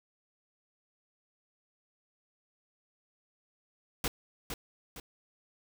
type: noise with echo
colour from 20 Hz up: pink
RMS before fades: -31 dBFS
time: 4.04-4.08 s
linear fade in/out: 2 ms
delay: 460 ms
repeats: 2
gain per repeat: -7 dB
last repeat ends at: 5 s
effects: none